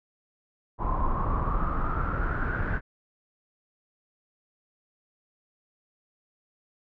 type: noise with low-pass filter sweep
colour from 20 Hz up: brown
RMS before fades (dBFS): -27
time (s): 0.78-2.81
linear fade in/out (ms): 50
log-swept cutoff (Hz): 1000 to 1600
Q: 9.1
effects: none